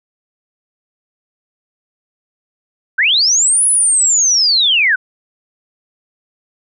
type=linear two-way sweep; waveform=sine; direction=up then down; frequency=1439 to 10400 to 1439 Hz; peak=-9 dBFS; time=2.98-4.96 s; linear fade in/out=10 ms; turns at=3.66 s; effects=none